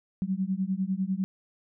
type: beating tone pair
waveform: sine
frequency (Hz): 185 / 195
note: F#3 / G3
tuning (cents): 0 / -9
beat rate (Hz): 10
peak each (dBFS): -29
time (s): 0.22-1.24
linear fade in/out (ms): 0
effects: none